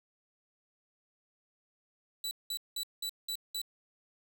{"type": "tone bursts", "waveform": "sawtooth", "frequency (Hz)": 3951, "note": "B7", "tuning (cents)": 0, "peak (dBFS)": -31, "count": 6, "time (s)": [2.24, 3.616], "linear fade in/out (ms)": 2, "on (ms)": 71, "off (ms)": 190, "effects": []}